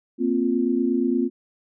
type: chord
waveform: sine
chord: Bb suspended second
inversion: none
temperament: equal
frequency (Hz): 233.1 / 261.6 / 349.2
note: Bb3 / C4 / F4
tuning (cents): 0 / 0 / 0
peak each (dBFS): -24 / -22 / -24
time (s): 0.18-1.3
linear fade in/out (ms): 50
effects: none